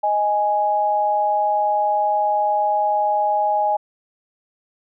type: tone pair together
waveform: sine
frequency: 622.5 / 831 Hz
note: D#5 / G#5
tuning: +1 / +1 cents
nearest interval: perfect fourth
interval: 500 cents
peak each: -22 / -17 dBFS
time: 0.03-3.77 s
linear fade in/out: 10 ms
effects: none